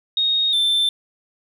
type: tone pair in turn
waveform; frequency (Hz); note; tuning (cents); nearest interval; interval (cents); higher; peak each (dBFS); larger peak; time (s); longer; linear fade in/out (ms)
sine / triangle; 3729 / 3550; A#7 / A7; 0 / +15; minor second; 85; first; -16 / -14; second; 0.17-0.53 / 0.53-0.89; neither; 2
effects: none